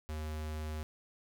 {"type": "tone with notch filter", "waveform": "square", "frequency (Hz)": 77.2, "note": "D#2", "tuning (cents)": -13, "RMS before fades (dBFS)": -39, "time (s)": [0.09, 0.83], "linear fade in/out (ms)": 0, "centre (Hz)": 160, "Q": 1.6, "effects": []}